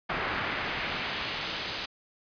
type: noise with band-pass filter sweep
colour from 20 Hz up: brown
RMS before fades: -33 dBFS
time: 0.09-1.86 s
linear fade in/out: 10 ms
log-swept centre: 1700 to 4200 Hz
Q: 1.1
effects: resampled to 11025 Hz